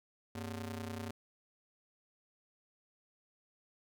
sawtooth ring-modulated tone, 163.5 Hz, E3, 14 cents flat, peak -33 dBFS, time 0.35-1.11 s, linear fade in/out 5 ms, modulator 66.5 Hz, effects none

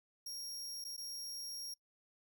sawtooth tone with dropouts, 5588 Hz, F8, in tune, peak -40 dBFS, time 0.26-1.74 s, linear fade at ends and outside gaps 5 ms, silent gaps 0.842-0.849 / 0.966-0.977 s, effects noise-tail reverb RT60 0.1 s tail -25 dB re dry

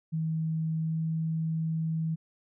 sine tone with pitch glide, 160 to 161.02 Hz, D#3 to E3, +49 to -40 cents, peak -27 dBFS, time 0.12-2.16 s, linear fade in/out 20 ms, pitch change +11 cents, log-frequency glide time 0.8-0.98 s, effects none

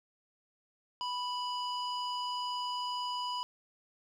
square tone with low-pass filter, 987.8 Hz, B5, in tune, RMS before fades -36 dBFS, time 1.01-3.43 s, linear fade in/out 0 ms, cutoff 4500 Hz, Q 2.6, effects 11-bit

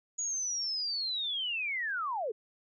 sine linear sweep, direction down, 6820 to 395.3 Hz, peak -31 dBFS, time 0.18-2.32 s, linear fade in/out 10 ms, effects none

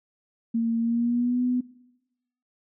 sine tone with pitch glide, 229.5 to 248.8 Hz, A#3 to B3, -27 to +13 cents, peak -21 dBFS, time 0.54-1.61 s, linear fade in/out 10 ms, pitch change +140 cents, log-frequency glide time 0.79-1.42 s, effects noise-tail reverb RT60 0.9 s tail -20 dB re dry

